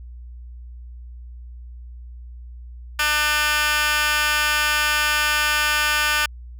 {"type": "tone with high-pass filter", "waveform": "15% pulse", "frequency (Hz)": 300, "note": "D4", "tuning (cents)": 37, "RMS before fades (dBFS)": -20, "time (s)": [2.99, 6.26], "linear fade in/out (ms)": 5, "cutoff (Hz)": 1800, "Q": 3.5, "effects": ["added 60 Hz sine -35 dBFS peak until 6.59 s"]}